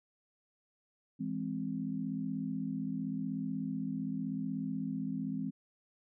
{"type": "chord", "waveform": "sine", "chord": "E augmented", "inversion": "none", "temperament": "equal with one note detuned", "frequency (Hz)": [164.81, 205.7, 261.6], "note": ["E3", "G#3", "B#3"], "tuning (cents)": [0, -16, 0], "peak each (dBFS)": [-40, -38, -37], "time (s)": [1.19, 5.51], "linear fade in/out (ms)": 20, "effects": []}